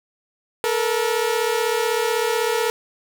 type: tone pair together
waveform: sawtooth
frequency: 440 / 476 Hz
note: A4 / A#4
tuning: 0 / +36 cents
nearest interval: minor second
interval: 136 cents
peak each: -18 dBFS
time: 0.64-2.7 s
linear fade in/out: 0 ms
effects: none